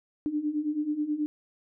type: beating tone pair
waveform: sine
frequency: 293.7 / 303 Hz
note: D4 / D#4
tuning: 0 / -46 cents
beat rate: 9.3 Hz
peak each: -32 / -28 dBFS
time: 0.26-1.26 s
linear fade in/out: 0 ms
effects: none